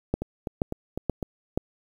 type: two click trains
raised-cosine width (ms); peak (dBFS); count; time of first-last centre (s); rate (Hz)
2; -16 / -10; 5 / 4; 0.22-1.228 / 0.14-1.575; 3.97 / 2.09
effects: 8-bit